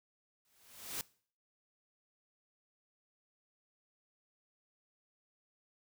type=noise with exponential growth; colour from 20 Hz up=white; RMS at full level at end=-37 dBFS; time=0.45-1.01 s; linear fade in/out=1 ms; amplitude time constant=120 ms; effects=noise-tail reverb RT60 0.5 s tail -22 dB re dry